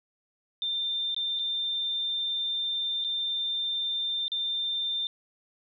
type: tone with dropouts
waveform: sine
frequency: 3589 Hz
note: A7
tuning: 34 cents sharp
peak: -27 dBFS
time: 0.62-5.07 s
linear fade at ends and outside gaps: 1 ms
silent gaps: 1.146-1.164 / 1.39-1.394 / 3.041-3.046 / 4.281-4.318 s
effects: none